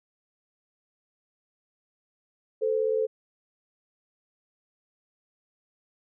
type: tone pair together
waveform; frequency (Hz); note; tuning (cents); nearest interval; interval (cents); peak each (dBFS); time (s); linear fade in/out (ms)
sine; 440 / 517.1; A4 / C5; 0 / -20; minor third; 280; -24 / -28; 2.61-3.07; 20
effects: none